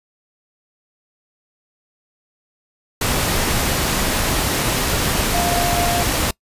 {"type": "tone in noise", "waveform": "sine", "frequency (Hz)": 698.5, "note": "F5", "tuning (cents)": 0, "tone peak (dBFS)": -20, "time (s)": [5.34, 6.03], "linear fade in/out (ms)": 5, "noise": "pink", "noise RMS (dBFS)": -19, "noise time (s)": [3.01, 6.31], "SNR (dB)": -4, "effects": ["noise-tail reverb RT60 0.1 s tail -24 dB re dry", "resampled to 32000 Hz"]}